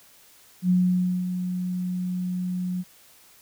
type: tone with ADSR envelope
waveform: sine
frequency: 181.3 Hz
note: F#3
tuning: 35 cents flat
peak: -16 dBFS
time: 0.62-2.84 s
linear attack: 79 ms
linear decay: 550 ms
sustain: -9 dB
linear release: 38 ms
effects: white hiss -54 dBFS RMS until 3.41 s